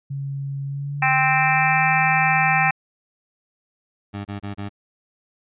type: tone with pitch glide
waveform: sine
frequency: 138.59 to 156.46 Hz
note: C#3 to D#3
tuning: 0 to +10 cents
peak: -25 dBFS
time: 0.1-2.71 s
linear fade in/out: 10 ms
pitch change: +210 cents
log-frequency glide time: 0.65-1.87 s
type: harmonic tone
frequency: 261.6 Hz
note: C4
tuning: in tune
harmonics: 3 / 4 / 5 / 6 / 7 / 8 / 9 / 10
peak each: -20 / -27 / -27 / -30 / -22 / -31 / -22 / -26 dBFS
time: 1.02-2.71 s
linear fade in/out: 5 ms
type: tone bursts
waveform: 20% pulse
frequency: 101.1 Hz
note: G#2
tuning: 46 cents flat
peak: -23 dBFS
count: 4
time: 4.13-4.694 s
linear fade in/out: 20 ms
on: 120 ms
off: 28 ms
effects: resampled to 8000 Hz